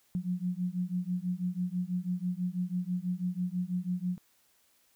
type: beating tone pair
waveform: sine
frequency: 177 / 183.1 Hz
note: F3 / F#3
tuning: +23 / -18 cents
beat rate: 6.1 Hz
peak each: -33 / -33 dBFS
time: 0.15-4.18 s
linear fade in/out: 0 ms
effects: white hiss -68 dBFS RMS until 4.95 s